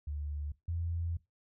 sine tone pair in turn, 73.42 / 84.45 Hz, D2 / E2, 0 / +42 cents, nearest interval major second, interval 242 cents, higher second, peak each -35 / -32 dBFS, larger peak second, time 0.07-0.52 / 0.68-1.17 s, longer second, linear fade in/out 5 ms, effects noise-tail reverb RT60 0.2 s tail -19 dB re dry

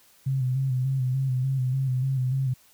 sine tone with vibrato, 130.81 Hz, C3, in tune, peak -22 dBFS, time 0.26-2.54 s, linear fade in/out 10 ms, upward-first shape square, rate 3.4 Hz, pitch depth 45 cents each way, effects white hiss -58 dBFS RMS until 2.73 s

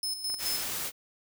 sawtooth tone with tremolo, 5210 Hz, E8, 21 cents flat, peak -27 dBFS, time 0.03-0.63 s, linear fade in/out 2 ms, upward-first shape square, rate 4.7 Hz, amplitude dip 60%
clicks, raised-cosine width 0.5 ms, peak -30 dBFS, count 2, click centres 0.3 / 0.342 s
white noise, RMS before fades -34 dBFS, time 0.38-0.92 s, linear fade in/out 50 ms
effects none

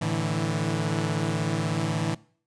sawtooth chord, A suspended fourth, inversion none, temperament equal with one note detuned, 110 / 146.83 / 163.2 Hz, A2 / D3 / E3, 0 / 0 / -17 cents, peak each -26 / -26 / -24 dBFS, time 0.01-2.15 s, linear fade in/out 10 ms, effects noise-tail reverb RT60 0.5 s tail -22 dB re dry + resampled to 22050 Hz

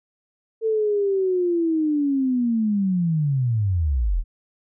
sine linear sweep, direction down, 450 to 33.68 Hz, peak -18 dBFS, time 0.61-4.24 s, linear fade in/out 50 ms, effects none

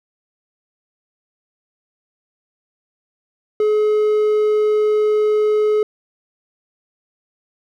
triangle tone, 425.1 Hz, G#4, 40 cents sharp, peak -11 dBFS, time 3.6-5.83 s, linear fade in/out 2 ms, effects none

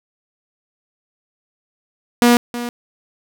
sawtooth tone with echo, 240.2 Hz, B3, 48 cents flat, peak -5 dBFS, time 2.22-2.37 s, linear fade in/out 0 ms, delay 320 ms, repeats 1, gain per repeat -14 dB, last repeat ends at 2.69 s, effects none

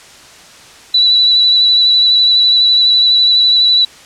sine tone with vibrato, 3951 Hz, B7, in tune, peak -6 dBFS, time 0.94-3.85 s, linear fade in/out 5 ms, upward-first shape sine, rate 12 Hz, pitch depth 18 cents each way, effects white hiss -38 dBFS RMS until 4.05 s + low-pass 7000 Hz 12 dB/octave

